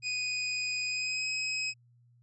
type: tone with pitch glide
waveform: 25% pulse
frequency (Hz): 2489 to 2540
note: D#7 to D#7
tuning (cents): 0 to +35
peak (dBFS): -27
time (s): 0.02-1.74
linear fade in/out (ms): 50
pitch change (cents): +35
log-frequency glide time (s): 0.86-1.28
effects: added 120 Hz sine -60 dBFS peak until 2.22 s + resampled to 24000 Hz